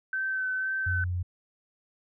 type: tone with vibrato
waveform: sine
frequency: 1534 Hz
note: G6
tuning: 38 cents flat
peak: -27 dBFS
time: 0.13-1.04 s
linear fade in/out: 2 ms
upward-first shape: sine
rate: 2 Hz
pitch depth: 19 cents each way
type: tone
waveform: sine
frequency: 89.4 Hz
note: F2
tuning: 41 cents sharp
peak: -27 dBFS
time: 0.86-1.23 s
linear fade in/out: 10 ms
effects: none